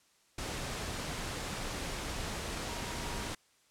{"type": "tone in noise", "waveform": "sine", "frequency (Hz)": 948, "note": "A#5", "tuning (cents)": 29, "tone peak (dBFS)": -48, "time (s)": [2.68, 3.28], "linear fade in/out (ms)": 5, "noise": "pink", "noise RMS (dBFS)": -38, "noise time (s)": [0.38, 3.35], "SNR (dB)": -13, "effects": ["white hiss -68 dBFS RMS until 3.7 s", "low-pass 9000 Hz 12 dB/octave"]}